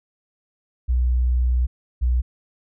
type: tone pair in turn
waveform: sine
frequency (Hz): 61.74 / 61.45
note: B1 / B1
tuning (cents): 0 / -8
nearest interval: unison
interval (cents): 8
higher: first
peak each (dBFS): -16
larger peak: neither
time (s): 0.88-1.67 / 2.01-2.22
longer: first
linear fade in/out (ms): 20
effects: none